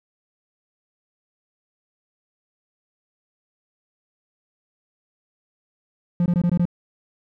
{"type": "tone bursts", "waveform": "triangle", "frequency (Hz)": 174.61, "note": "F3", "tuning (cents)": 0, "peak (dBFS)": -14, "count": 6, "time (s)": [6.2, 6.654], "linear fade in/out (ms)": 2, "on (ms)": 59, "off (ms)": 20, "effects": []}